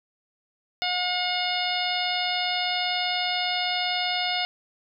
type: harmonic tone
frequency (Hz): 721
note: F#5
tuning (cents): -45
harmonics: 1 / 2 / 3 / 4 / 5 / 6 / 7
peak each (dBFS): -29 / -35 / -31 / -31 / -31 / -33 / -34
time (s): 0.82-4.45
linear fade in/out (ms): 0
effects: none